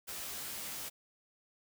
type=noise with comb filter; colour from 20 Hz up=white; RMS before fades=-42 dBFS; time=0.07-0.9 s; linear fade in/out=20 ms; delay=14 ms; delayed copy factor=+0.6; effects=none